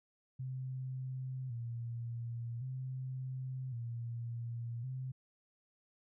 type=tone with vibrato; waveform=sine; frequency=123.5 Hz; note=B2; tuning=in tune; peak=-38 dBFS; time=0.39-5.12 s; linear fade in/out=10 ms; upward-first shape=square; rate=0.45 Hz; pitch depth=86 cents each way; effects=none